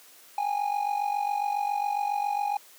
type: tone with amplitude modulation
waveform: triangle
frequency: 820 Hz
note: G#5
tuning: 22 cents flat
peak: -20 dBFS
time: 0.38-2.57 s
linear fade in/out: 2 ms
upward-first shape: sine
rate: 47.3 Hz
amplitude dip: 75%
effects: white hiss -53 dBFS RMS until 2.78 s + high-pass 300 Hz 12 dB/octave